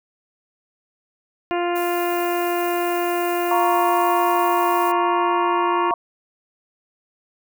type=harmonic tone; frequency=349.2 Hz; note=F4; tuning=in tune; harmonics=1 / 2 / 3 / 4 / 5 / 6 / 7 / 8; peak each=-22 / -24 / -29 / -33 / -35 / -38 / -37 / -36 dBFS; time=1.51-5.91 s; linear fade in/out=0 ms
type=noise; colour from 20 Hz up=violet; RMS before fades=-34 dBFS; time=1.75-4.92 s; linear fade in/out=10 ms
type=chord; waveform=sine; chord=Bb minor; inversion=second; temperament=equal; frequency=698.5 / 932.3 / 1108.7 Hz; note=F5 / Bb5 / Db6; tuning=0 / 0 / 0 cents; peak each=-22 dBFS; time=3.51-5.94 s; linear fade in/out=2 ms
effects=none